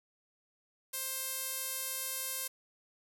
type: tone with band-pass filter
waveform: sawtooth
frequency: 527 Hz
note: C5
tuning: 12 cents sharp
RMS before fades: -38 dBFS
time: 0.93-2.48 s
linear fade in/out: 10 ms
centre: 12000 Hz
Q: 1.3
effects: none